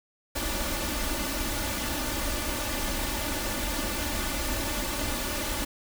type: noise with comb filter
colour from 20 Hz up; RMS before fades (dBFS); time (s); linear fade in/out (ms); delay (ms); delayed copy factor
pink; -30; 0.35-5.65; 10; 3.4; +0.8
effects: none